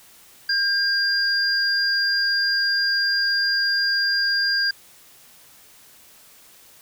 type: tone pair together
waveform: sine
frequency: 1602 / 4801 Hz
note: G6 / D8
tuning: +37 / +37 cents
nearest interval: octave + perfect fifth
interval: 1900 cents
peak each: -21 / -21 dBFS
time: 0.49-4.71 s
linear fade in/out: 5 ms
effects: white hiss -50 dBFS RMS until 6.81 s